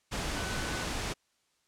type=tone in noise; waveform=sine; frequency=1500 Hz; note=F#6; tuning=23 cents sharp; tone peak=-41 dBFS; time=0.35-0.85 s; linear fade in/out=20 ms; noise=pink; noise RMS=-34 dBFS; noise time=0.11-1.14 s; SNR=-10 dB; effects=white hiss -73 dBFS RMS until 1.67 s + low-pass 8000 Hz 12 dB/octave